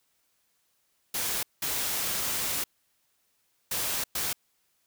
white noise bursts at uneven times, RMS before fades -30 dBFS, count 4, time 1.14-1.43 / 1.62-2.64 / 3.71-4.04 / 4.15-4.33 s, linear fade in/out 5 ms, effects white hiss -72 dBFS RMS until 4.86 s

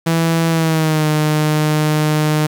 sawtooth tone with pitch glide, 164.81 to 152.89 Hz, E3 to D#3, 0 to -30 cents, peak -9 dBFS, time 0.06-2.47 s, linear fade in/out 10 ms, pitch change -130 cents, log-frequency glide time 0.49-1.08 s, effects 7-bit

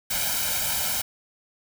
white noise with comb filter, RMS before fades -26 dBFS, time 0.1-1.02 s, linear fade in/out 10 ms, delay 1.3 ms, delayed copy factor +0.85, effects none

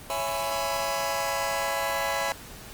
sawtooth chord, C# minor seventh, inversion none, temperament just, 554.4 / 665.2 / 831.5 / 997.9 Hz, C#5 / E5 / G#5 / B5, 0 / +16 / +2 / +18 cents, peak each -28 dBFS, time 0.1-2.32 s, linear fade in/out 0 ms, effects pink hiss -44 dBFS RMS until 2.73 s + Opus 24 kbps

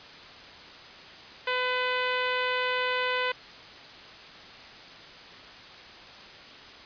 10% pulse tone, 503 Hz, B4, 32 cents sharp, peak -17 dBFS, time 1.47-3.32 s, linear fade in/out 5 ms, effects white hiss -46 dBFS RMS until 6.85 s + resampled to 11025 Hz

